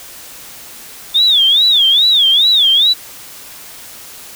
sine tone with vibrato, 3520 Hz, A7, in tune, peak -7 dBFS, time 1.14-2.94 s, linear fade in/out 20 ms, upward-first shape sine, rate 2.4 Hz, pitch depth 200 cents each way, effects white hiss -34 dBFS RMS until 4.35 s

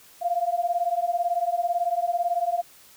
sine beating tone pair, 687 / 705 Hz, F5 / F5, -29 / +16 cents, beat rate 18 Hz, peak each -25 dBFS, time 0.21-2.62 s, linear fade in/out 20 ms, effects white hiss -52 dBFS RMS until 2.96 s

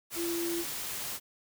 sine tone in noise, 340 Hz, F4, 46 cents flat, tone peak -31 dBFS, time 0.15-0.65 s, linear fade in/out 50 ms, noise white, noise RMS -37 dBFS, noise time 0.1-1.2 s, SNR +3 dB, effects none

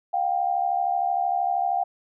sine tone pair together, 711 / 784 Hz, F5 / G5, +31 / 0 cents, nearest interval major second, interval 169 cents, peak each -24 / -24 dBFS, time 0.13-1.84 s, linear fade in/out 10 ms, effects none

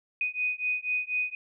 sine beating tone pair, 2489 / 2493.1 Hz, D#7 / D#7, 0 / +3 cents, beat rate 4.1 Hz, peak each -30 dBFS, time 0.21-1.35 s, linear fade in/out 2 ms, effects none

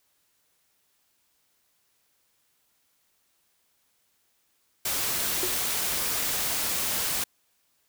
white noise, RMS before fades -28 dBFS, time 4.85-7.24 s, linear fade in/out 5 ms
sine tone with exponential decay, 365.3 Hz, F#4, 22 cents flat, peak -25 dBFS, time 5.43-5.55 s, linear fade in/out 2 ms, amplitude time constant 26 ms
effects white hiss -70 dBFS RMS until 7.88 s

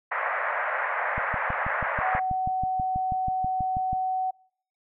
white band-pass noise, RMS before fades -28 dBFS, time 0.11-2.2 s, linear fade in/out 10 ms, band 540 to 2000 Hz, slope 48 dB/octave
click train, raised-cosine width 5 ms, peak -21 dBFS, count 18, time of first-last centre 1.18-3.931 s, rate 6.18 Hz
sine tone, 750 Hz, F#5, 23 cents sharp, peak -24 dBFS, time 2.02-4.31 s, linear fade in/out 10 ms
effects noise-tail reverb RT60 0.6 s tail -26 dB re dry

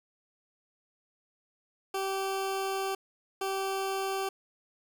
20% pulse tone bursts at uneven times, 387.1 Hz, G4, 22 cents flat, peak -25 dBFS, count 2, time 1.94-2.95 / 3.41-4.29 s, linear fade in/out 5 ms, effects 9-bit

